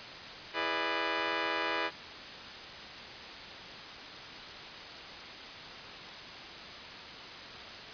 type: chord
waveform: 10% pulse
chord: E dominant seventh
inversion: none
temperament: just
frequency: 329.6 / 412 / 494.4 / 593.3 Hz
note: E4 / G#4 / B4 / D5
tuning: 0 / -14 / +2 / +18 cents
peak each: -29 dBFS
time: 0.53-1.91 s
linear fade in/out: 50 ms
effects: white hiss -44 dBFS RMS until 7.93 s + resampled to 11025 Hz